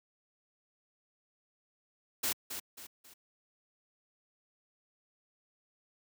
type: noise with echo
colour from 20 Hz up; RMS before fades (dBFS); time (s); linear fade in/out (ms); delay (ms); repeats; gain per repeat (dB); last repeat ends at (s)
white; -32; 2.23-2.33; 10; 270; 3; -8; 3.14
effects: high-pass 100 Hz 12 dB/octave